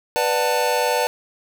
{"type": "chord", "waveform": "square", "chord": "B minor seventh", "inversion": "none", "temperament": "just", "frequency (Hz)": [493.9, 592.7, 740.8, 889], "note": ["B4", "D5", "F#5", "A5"], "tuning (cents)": [0, 16, 2, 18], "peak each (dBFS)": [-23, -25, -28, -23], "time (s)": [0.16, 1.07], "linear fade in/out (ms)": 0, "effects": ["8-bit"]}